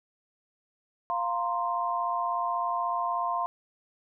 sine chord, F suspended fourth, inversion none, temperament just, 698.5 / 931.3 / 1047.7 Hz, F5 / Bb5 / C6, 0 / -2 / +2 cents, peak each -31 / -33 / -29 dBFS, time 1.1-3.46 s, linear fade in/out 0 ms, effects none

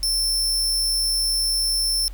sawtooth tone, 5350 Hz, E8, 25 cents sharp, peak -17 dBFS, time 0.03-2.08 s, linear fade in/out 0 ms, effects added 45 Hz sine -32 dBFS peak until 2.13 s + pink hiss -52 dBFS RMS until 2.13 s

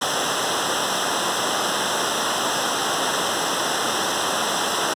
pink noise with comb filter, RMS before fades -22 dBFS, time 0.01-4.94 s, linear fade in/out 10 ms, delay 0.44 ms, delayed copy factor -1, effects high-pass 150 Hz 12 dB/octave + low-pass 9000 Hz 12 dB/octave

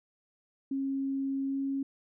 sine tone with pitch glide, 271.7 to 273.3 Hz, C#4 to C#4, -35 to -24 cents, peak -29 dBFS, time 0.71-1.83 s, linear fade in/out 5 ms, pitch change +11 cents, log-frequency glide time 1.46-1.57 s, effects none

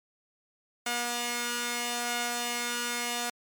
5% pulse tone pair together, 240.2 / 719.8 Hz, B3 / F#5, -48 / -48 cents, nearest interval octave + perfect fifth, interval 1900 cents, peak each -21 dBFS, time 0.86-3.3 s, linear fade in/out 5 ms, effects MP3 96 kbps

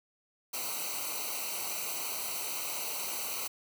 white noise with comb filter, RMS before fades -36 dBFS, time 0.53-3.48 s, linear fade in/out 10 ms, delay 0.58 ms, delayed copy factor -1, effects none

